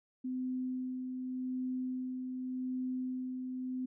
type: tone with tremolo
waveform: sine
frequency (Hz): 255.5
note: C4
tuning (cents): -41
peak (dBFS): -33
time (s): 0.24-3.86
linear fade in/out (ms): 10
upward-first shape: sine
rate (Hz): 0.86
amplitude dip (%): 35
effects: none